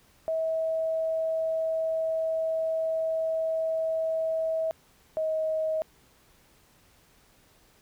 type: tone pair in turn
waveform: sine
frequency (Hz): 645 / 632.5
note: E5 / D#5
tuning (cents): -38 / +28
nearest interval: unison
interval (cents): 34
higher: first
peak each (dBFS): -25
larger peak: neither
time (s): 0.28-4.71 / 5.17-5.82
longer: first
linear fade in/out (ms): 0
effects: pink hiss -61 dBFS RMS until 7.81 s